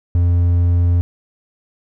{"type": "tone", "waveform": "triangle", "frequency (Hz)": 87.1, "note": "F2", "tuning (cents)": -4, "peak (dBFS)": -9, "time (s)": [0.15, 1.01], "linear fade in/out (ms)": 0, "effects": []}